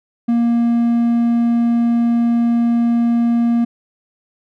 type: tone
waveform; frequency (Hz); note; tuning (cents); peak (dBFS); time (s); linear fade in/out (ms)
triangle; 234.9; A#3; +13; -10; 0.28-3.65; 10
effects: none